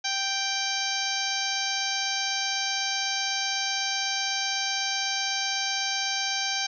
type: harmonic tone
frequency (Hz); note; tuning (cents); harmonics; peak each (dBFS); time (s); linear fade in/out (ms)
784; G5; 0; 1 / 2 / 3 / 4 / 5 / 6 / 7 / 8; -34 / -34 / -34 / -34 / -34 / -34 / -34 / -34; 0.04-6.67; 10
effects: none